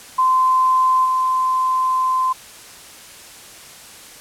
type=tone with level steps; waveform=sine; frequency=1033 Hz; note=C6; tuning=22 cents flat; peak=-12 / -15 dBFS; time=0.18-2.33 s; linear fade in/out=10 ms; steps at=1.04 s; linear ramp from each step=20 ms; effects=white hiss -40 dBFS RMS until 4.2 s + low-pass 11000 Hz 12 dB/octave